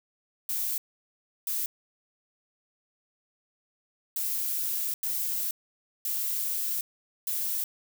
violet noise bursts at uneven times, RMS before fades -30 dBFS, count 6, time 0.49-0.78 / 1.47-1.66 / 4.16-4.94 / 5.03-5.51 / 6.05-6.81 / 7.27-7.64 s, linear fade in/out 2 ms, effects none

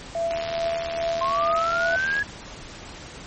sine tone with tremolo, 670 Hz, E5, 28 cents sharp, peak -21 dBFS, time 0.15-1.96 s, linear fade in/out 2 ms, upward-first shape triangle, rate 2.4 Hz, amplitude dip 60%
click train, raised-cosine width 0.2 ms, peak -15 dBFS, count 148, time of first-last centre 0.31-2.192 s, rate 78.1 Hz
sine linear sweep, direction up, 1046.5 to 1684 Hz, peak -21 dBFS, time 1.21-2.23 s, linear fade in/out 5 ms
effects pink hiss -40 dBFS RMS until 3.26 s + MP3 32 kbps

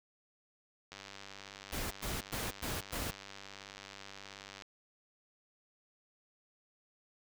click train, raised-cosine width 0.2 ms, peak -30 dBFS, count 366, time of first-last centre 0.92-4.622 s, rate 98.6 Hz
pink noise bursts, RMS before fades -38 dBFS, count 5, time 1.72-3.11 s, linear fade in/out 10 ms, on 190 ms, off 110 ms
effects none

